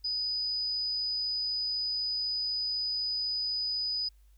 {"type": "tone", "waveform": "sine", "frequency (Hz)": 4978, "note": "D#8", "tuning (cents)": 0, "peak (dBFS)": -29, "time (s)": [0.04, 4.09], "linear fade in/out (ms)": 10, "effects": ["added 50 Hz sine -56 dBFS peak until 4.37 s", "white hiss -73 dBFS RMS until 4.37 s"]}